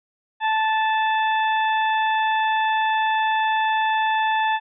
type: harmonic tone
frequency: 876 Hz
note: A5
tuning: 8 cents flat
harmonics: 1 / 2 / 3 / 4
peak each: -19 / -25 / -31 / -33 dBFS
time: 0.4-4.6 s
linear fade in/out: 50 ms
effects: none